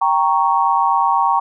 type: chord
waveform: sine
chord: G diminished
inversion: none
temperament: equal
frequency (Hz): 784 / 932.3 / 1108.7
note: G5 / Bb5 / Db6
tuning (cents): 0 / 0 / 0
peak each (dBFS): -18 / -16 / -17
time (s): 0.01-1.4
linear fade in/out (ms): 10
effects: none